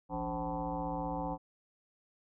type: tone with frequency modulation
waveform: sine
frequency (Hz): 523.3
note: C5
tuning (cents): 0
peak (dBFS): -33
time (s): 0.09-1.38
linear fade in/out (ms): 50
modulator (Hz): 118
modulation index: 3.7
effects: none